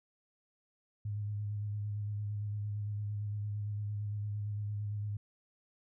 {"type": "tone with vibrato", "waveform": "sine", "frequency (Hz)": 103.83, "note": "G#2", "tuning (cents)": 0, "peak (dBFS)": -34, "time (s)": [1.05, 5.17], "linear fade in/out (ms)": 5, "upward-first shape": "square", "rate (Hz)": 8.8, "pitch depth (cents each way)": 20, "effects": []}